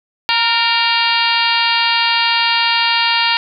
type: harmonic tone with a mistuned harmonic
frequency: 466.2 Hz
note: A#4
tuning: in tune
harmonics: 2 / 3 / 4 / 5 / 6 / 7 / 8 / 9 / 10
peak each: -18 / -23 / -22 / -21 / -18 / -23 / -23 / -22 / -23 dBFS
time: 0.29-3.37 s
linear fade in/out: 0 ms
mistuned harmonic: 4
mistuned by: -34 cents
effects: none